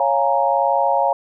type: chord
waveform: sine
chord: Bb minor seventh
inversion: first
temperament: equal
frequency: 554.4 / 698.5 / 830.6 / 932.3 Hz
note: Db5 / F5 / Ab5 / Bb5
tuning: 0 / 0 / 0 / 0 cents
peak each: -20 dBFS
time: 0-1.13 s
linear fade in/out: 2 ms
effects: none